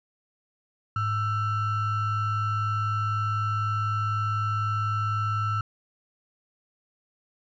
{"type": "ring-modulated tone", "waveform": "triangle", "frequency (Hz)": 717, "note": "F5", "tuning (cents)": 45, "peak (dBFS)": -19, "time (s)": [0.96, 5.61], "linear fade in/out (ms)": 2, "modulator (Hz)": 611, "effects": ["resampled to 16000 Hz"]}